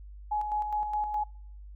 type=tone with tremolo; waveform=sine; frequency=842 Hz; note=G#5; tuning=24 cents sharp; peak=-26 dBFS; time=0.31-1.24 s; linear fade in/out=10 ms; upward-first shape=square; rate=4.8 Hz; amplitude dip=45%; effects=noise-tail reverb RT60 0.7 s tail -26 dB re dry + added 50 Hz sine -43 dBFS peak until 1.75 s